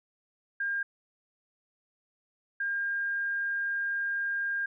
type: tone pair in turn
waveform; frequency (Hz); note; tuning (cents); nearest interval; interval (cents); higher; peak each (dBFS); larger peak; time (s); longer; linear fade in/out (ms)
sine; 1608 / 1608; G6 / G6; +44 / +44; unison; 0; neither; -28; neither; 0.6-0.83 / 2.6-4.66; second; 5
effects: none